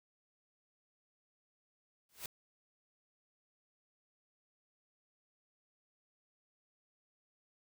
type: noise with exponential growth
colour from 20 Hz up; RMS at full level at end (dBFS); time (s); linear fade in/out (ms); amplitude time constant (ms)
white; -39; 2.09-2.26; 2; 36
effects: none